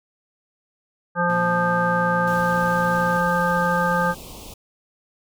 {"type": "harmonic tone", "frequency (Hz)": 174.61, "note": "F3", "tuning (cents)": 0, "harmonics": [1, 3, 5, 7, 9], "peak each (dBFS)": [-24, -24, -24, -24, -24], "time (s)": [1.15, 4.15], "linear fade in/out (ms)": 50}
{"type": "tone with pitch glide", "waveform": "25% pulse", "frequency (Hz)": [116.54, 118.1], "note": ["A#2", "A#2"], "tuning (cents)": [0, 23], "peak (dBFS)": -30, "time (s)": [1.29, 3.18], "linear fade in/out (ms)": 5, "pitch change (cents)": 23, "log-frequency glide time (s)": [2.43, 2.63]}
{"type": "band-stop noise", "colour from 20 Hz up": "pink", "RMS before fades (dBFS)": -39, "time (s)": [2.27, 4.54], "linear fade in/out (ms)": 5, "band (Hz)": [1100, 2500], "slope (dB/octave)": 48}
{"effects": []}